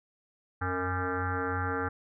sine tone with frequency modulation, 642 Hz, E5, 46 cents flat, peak -28 dBFS, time 0.61-1.89 s, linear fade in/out 10 ms, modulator 183 Hz, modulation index 5.4, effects none

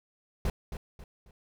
brown noise with echo, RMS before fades -28 dBFS, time 0.45-0.5 s, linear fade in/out 2 ms, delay 270 ms, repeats 3, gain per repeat -9 dB, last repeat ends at 1.31 s, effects none

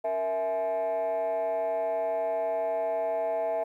sine tone with frequency modulation, 656 Hz, E5, 9 cents flat, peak -24 dBFS, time 0.04-3.64 s, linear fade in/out 10 ms, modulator 190 Hz, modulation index 0.73, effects tanh soft clip ceiling -24 dBFS + 11-bit

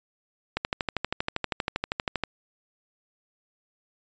click train, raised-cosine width 0.3 ms, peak -10 dBFS, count 22, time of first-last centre 0.57-2.237 s, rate 12.6 Hz, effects resampled to 16000 Hz

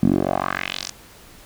10% pulse tone with band-pass filter sweep, 46.38 Hz, F#1, 5 cents sharp, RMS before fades -22 dBFS, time 0.03-0.91 s, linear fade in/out 0 ms, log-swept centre 210 to 6600 Hz, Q 2.7, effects pink hiss -46 dBFS RMS until 1.45 s

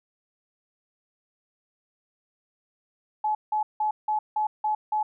sine tone bursts, 854 Hz, G#5, 48 cents sharp, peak -22 dBFS, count 7, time 3.24-5.03 s, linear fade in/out 5 ms, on 110 ms, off 170 ms, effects none

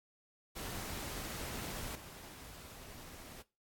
pink noise with level steps, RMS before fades -43 / -52 dBFS, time 0.55-3.43 s, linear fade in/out 20 ms, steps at 1.95 s, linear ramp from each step 5 ms, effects noise-tail reverb RT60 0.3 s tail -21 dB re dry + AAC 64 kbps

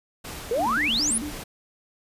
pink noise with tremolo, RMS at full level -36 dBFS, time 0.24-1.44 s, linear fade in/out 10 ms, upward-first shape sine, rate 2.9 Hz, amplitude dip 25%
sine exponential sweep, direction up, 435 to 11000 Hz, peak -21 dBFS, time 0.51-1.18 s, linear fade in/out 2 ms
sine tone with vibrato, 260 Hz, C4, 11 cents flat, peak -30 dBFS, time 0.55-1.33 s, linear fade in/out 50 ms, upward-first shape square, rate 4.5 Hz, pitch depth 230 cents each way
effects resampled to 32000 Hz

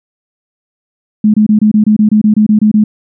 sine tone bursts, 213 Hz, G#3, 44 cents sharp, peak -4 dBFS, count 13, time 1.24-2.84 s, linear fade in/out 5 ms, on 100 ms, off 25 ms, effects none

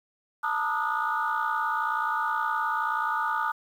sine tone cluster, 886 / 947 / 1209 / 1268 / 1456 Hz, A5 / A#5 / D6 / D#6 / F#6, +12 / +27 / +50 / +32 / -28 cents, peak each -30 / -34 / -29 / -32 / -30 dBFS, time 0.43-3.52 s, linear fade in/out 10 ms, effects tanh soft clip ceiling -17 dBFS + 9-bit

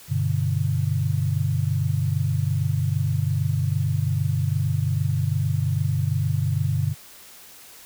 sine chord, G major, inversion none, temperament equal with one note detuned, 98 / 124.33 / 146.83 Hz, G2 / B2 / D3, 0 / +12 / 0 cents, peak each -24 / -25 / -24 dBFS, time 0.08-6.95 s, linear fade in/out 50 ms, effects white hiss -46 dBFS RMS until 7.85 s

